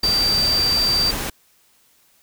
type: tone in noise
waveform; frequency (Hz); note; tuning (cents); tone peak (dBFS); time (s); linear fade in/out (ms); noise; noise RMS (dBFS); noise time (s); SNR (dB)
sine; 4672; D8; -10; -16; 0.03-1.11; 5; pink; -26; 0.03-1.3; +7
effects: white hiss -58 dBFS RMS until 2.22 s